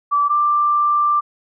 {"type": "tone pair in turn", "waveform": "sine", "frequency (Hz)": [1158, 1181], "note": ["D6", "D6"], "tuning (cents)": [-25, 9], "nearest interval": "unison", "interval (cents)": 34, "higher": "second", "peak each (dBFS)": -13, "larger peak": "neither", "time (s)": [[0.11, 0.29], [0.29, 1.21]], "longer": "second", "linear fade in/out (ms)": 20, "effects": []}